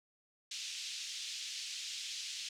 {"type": "band-pass noise", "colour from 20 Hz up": "pink", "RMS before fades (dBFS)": -43, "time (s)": [0.51, 2.49], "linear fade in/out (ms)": 5, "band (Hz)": [2900, 6700], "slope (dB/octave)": 24, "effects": []}